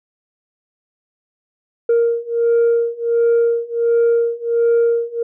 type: beating tone pair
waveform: sine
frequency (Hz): 466.2 / 467.6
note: A#4 / A#4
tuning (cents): 0 / +5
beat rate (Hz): 1.4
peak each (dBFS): -15 / -14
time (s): 1.89-5.23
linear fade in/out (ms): 5
effects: tanh soft clip ceiling -9 dBFS